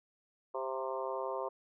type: harmonic tone with a mistuned harmonic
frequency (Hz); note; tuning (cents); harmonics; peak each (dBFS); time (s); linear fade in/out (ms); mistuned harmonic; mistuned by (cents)
131.6; C3; +10; 3 / 4 / 5 / 6 / 7 / 8 / 9; -41 / -39 / -42 / -50 / -42 / -42 / -50; 0.54-1.49; 10; 5; +15
effects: none